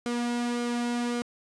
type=tone with flanger; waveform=sawtooth; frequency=240 Hz; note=B3; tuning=49 cents flat; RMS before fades=-29 dBFS; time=0.06-1.22 s; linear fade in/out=0 ms; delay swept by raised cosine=1.1 to 2.5 ms; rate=1.8 Hz; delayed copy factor=-0.5; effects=resampled to 22050 Hz + 10-bit